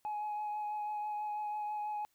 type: tone with vibrato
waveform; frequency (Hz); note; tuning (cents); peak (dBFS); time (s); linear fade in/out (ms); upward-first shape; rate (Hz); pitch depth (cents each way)
sine; 841; G#5; +22; -33; 0.05-2.05; 0; triangle; 6.1; 18
effects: tanh soft clip ceiling -33 dBFS + white hiss -75 dBFS RMS until 2.14 s